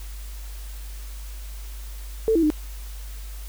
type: tone with pitch steps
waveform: sine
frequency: 444.3 / 329.6 / 304.2 Hz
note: A4 / E4 / D#4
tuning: +17 / 0 / -39 cents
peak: -16 dBFS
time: 2.28-2.502 s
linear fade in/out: 0 ms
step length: 74 ms
effects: added 50 Hz sine -33 dBFS peak until 3.48 s + white hiss -46 dBFS RMS until 3.48 s